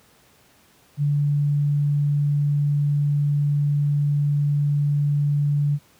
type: tone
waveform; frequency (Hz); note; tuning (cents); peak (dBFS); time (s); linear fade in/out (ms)
sine; 145; D3; -22; -17; 0.97-5.79; 50
effects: pink hiss -56 dBFS RMS until 5.99 s + high-pass 80 Hz 12 dB/octave